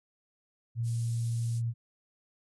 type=tone; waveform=sine; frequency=116.54 Hz; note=A#2; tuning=in tune; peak=-28 dBFS; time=0.75-1.74 s; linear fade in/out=50 ms
type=band-stop noise; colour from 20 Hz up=white; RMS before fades=-47 dBFS; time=0.83-1.62 s; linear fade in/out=50 ms; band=250 to 5300 Hz; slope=12 dB/octave
effects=resampled to 24000 Hz